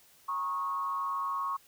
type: tone with frequency modulation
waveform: sine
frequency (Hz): 1098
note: C#6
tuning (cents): -17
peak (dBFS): -30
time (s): 0.28-1.57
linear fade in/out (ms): 10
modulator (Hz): 157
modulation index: 0.56
effects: white hiss -61 dBFS RMS until 1.67 s